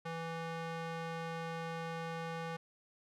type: tone with band-pass filter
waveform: square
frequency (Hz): 165.1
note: E3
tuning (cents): +3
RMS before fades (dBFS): -41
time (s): 0.05-2.57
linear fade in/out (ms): 10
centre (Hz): 1100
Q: 0.57
effects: none